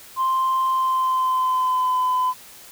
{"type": "tone with pitch glide", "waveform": "sine", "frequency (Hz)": [1046.5, 1012], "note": ["C6", "B5"], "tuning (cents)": [0, 42], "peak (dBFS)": -16, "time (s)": [0.16, 2.34], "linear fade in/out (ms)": 50, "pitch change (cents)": -58, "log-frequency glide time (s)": [0.68, 1.98], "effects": ["tanh soft clip ceiling -15 dBFS", "white hiss -44 dBFS RMS until 2.71 s"]}